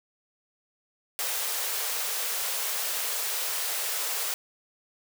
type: high-pass noise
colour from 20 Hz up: white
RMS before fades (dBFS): -30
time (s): 1.19-4.34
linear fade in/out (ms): 0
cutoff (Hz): 410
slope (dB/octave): 96
effects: none